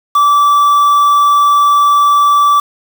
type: tone with quantisation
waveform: triangle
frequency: 1160 Hz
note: D6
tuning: 22 cents flat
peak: -4 dBFS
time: 0.15-2.6 s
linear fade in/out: 5 ms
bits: 4
effects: none